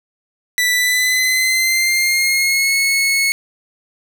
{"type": "tone with pitch glide", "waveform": "sawtooth", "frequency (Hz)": [1975.5, 2192], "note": ["B6", "C#7"], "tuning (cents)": [0, -20], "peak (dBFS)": -10, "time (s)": [0.58, 3.32], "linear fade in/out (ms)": 0, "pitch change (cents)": 180, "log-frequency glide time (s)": [0.73, 2.75], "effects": []}